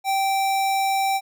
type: tone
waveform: square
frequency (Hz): 779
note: G5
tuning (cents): -11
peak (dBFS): -20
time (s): 0.04-1.21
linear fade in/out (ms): 50
effects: none